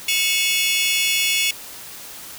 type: tone cluster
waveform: sawtooth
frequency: 2203 / 2592 / 2855 / 3422 Hz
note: C#7 / E7 / F7 / A7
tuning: -11 / -30 / +37 / -49 cents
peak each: -20 dBFS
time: 0.08-1.51 s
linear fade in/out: 5 ms
effects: white hiss -37 dBFS RMS until 2.38 s